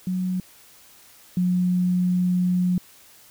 sine tone pair in turn, 183.9 / 180.32 Hz, F#3 / F#3, -10 / -44 cents, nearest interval unison, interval 34 cents, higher first, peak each -22 / -18 dBFS, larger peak second, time 0.07-0.4 / 1.37-2.78 s, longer second, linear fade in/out 2 ms, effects white hiss -51 dBFS RMS until 3.3 s

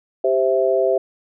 sine chord, C major, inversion second, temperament equal, 392 / 523.3 / 659.3 Hz, G4 / C5 / E5, 0 / 0 / 0 cents, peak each -19 dBFS, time 0.24-0.98 s, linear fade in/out 5 ms, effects none

